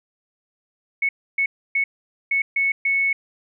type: tone bursts at uneven times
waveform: sine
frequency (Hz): 2207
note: C#7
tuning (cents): -8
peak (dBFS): -17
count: 6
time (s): 1.02-1.09 / 1.38-1.46 / 1.75-1.84 / 2.31-2.42 / 2.56-2.72 / 2.85-3.13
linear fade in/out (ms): 5
effects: none